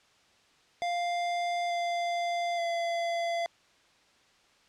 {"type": "tone with pitch steps", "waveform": "square", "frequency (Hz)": [698, 693, 682], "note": ["F5", "F5", "F5"], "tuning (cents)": [-1, -14, -41], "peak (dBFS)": -29, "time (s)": [0.82, 3.46], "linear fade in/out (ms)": 0, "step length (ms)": 880, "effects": ["white hiss -63 dBFS RMS until 4.68 s", "low-pass 5000 Hz 12 dB/octave"]}